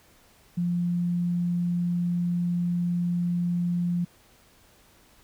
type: tone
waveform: sine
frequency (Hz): 174.61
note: F3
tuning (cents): 0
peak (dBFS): -23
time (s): 0.57-4.05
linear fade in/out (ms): 10
effects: pink hiss -58 dBFS RMS until 5.23 s

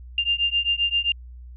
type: beating tone pair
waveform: sine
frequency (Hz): 2794 / 2801.6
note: F7 / F7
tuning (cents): 0 / +5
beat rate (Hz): 7.6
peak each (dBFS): -23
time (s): 0.18-1.12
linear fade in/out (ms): 2
effects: added 61 Hz sine -38 dBFS peak until 1.56 s

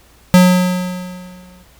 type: tone with exponential decay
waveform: square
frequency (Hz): 181.4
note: F#3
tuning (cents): -34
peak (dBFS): -4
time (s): 0.34-1.63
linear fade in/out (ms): 0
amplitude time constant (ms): 280
effects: added 60 Hz sine -49 dBFS peak until 1.79 s + pink hiss -49 dBFS RMS until 1.79 s

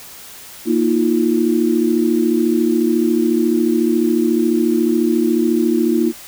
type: chord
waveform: sine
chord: Bb suspended fourth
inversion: none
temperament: equal with one note detuned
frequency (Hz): 233.1 / 315.1 / 349.2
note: Bb3 / Eb4 / F4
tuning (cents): 0 / +22 / 0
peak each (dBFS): -17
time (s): 0.65-6.13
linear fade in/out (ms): 50
effects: white hiss -37 dBFS RMS until 6.27 s

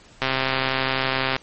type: click train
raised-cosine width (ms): 0.3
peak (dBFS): -5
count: 152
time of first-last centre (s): 0.22-1.364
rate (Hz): 132
effects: pink hiss -50 dBFS RMS until 1.42 s + MP3 32 kbps

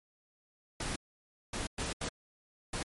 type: noise bursts at uneven times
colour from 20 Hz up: pink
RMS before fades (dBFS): -36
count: 5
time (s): 0.8-0.96 / 1.53-1.67 / 1.78-1.93 / 2.01-2.09 / 2.73-2.83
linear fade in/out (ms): 5
effects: MP3 48 kbps

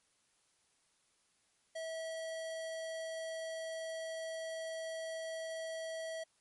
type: tone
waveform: square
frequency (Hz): 648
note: E5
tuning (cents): -30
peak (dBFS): -40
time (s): 1.75-6.24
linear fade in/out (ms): 10
effects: white hiss -74 dBFS RMS until 6.4 s + MP3 48 kbps

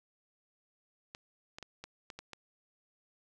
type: clicks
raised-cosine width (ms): 0.2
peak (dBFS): -27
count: 7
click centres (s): 1.149 / 1.585 / 1.627 / 1.84 / 2.102 / 2.19 / 2.333
effects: none

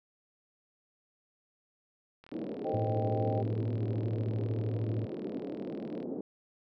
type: click train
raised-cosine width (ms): 0.3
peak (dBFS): -37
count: 151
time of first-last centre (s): 2.24-6.028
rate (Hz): 39.6
type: band-pass noise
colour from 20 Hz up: pink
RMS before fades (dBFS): -38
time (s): 2.32-6.21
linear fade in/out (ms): 2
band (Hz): 220 to 470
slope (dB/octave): 24
type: chord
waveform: sine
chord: A half-diminished seventh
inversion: none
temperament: equal with one note detuned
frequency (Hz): 445.1 / 523.3 / 622.3 / 784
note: A4 / C5 / Eb5 / G5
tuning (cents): +20 / 0 / 0 / 0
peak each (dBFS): -37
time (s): 2.64-3.43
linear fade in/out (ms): 20
type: tone with tremolo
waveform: sine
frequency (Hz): 110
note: A2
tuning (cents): 0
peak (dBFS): -28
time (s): 2.73-5.06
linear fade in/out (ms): 20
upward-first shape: triangle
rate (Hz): 13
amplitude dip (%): 50
effects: none

